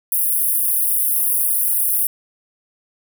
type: high-pass noise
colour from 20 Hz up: pink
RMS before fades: -18 dBFS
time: 0.12-2.07 s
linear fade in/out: 2 ms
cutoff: 9600 Hz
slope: 96 dB/octave
effects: none